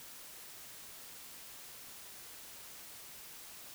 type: silence
effects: white hiss -51 dBFS RMS until 3.74 s